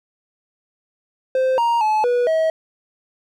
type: tone with pitch steps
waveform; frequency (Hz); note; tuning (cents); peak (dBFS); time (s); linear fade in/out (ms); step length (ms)
triangle; 520 / 936 / 860 / 487.6 / 641; C5 / A#5 / A5 / B4 / E5; -11 / +7 / -40 / -22 / -49; -13; 1.35-2.5; 2; 230
effects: none